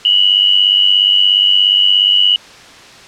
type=tone pair together; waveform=sine; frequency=2888 / 2985 Hz; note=F#7 / F#7; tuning=-43 / +15 cents; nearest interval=minor second; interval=58 cents; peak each=-10 dBFS; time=0.05-2.36 s; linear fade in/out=2 ms; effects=white hiss -37 dBFS RMS until 3.07 s + low-pass 5000 Hz 12 dB/octave